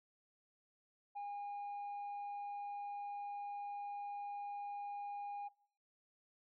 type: tone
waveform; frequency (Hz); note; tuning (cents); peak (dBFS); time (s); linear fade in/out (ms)
sine; 814; G#5; -35; -39; 1.15-5.49; 20
effects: noise-tail reverb RT60 0.6 s tail -24 dB re dry + tanh soft clip ceiling -41 dBFS